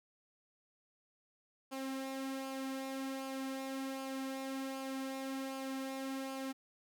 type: tone with flanger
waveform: sawtooth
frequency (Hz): 267.3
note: C4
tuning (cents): +37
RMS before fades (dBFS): -41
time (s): 1.71-6.53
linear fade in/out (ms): 20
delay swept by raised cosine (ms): 0.51 to 3.11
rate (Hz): 1.3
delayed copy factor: -0.5
effects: none